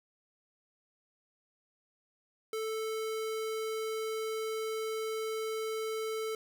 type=tone; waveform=square; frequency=440 Hz; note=A4; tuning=in tune; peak=-34 dBFS; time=2.53-6.35 s; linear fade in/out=2 ms; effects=none